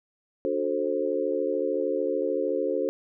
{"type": "chord", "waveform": "sine", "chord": "D dominant seventh", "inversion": "none", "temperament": "just", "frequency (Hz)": [293.7, 367.1, 440.5, 528.6], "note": ["D4", "F#4", "A4", "C5"], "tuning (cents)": [0, -14, 2, 18], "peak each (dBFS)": [-32, -30, -29, -28], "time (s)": [0.45, 2.89], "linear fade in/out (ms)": 0, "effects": []}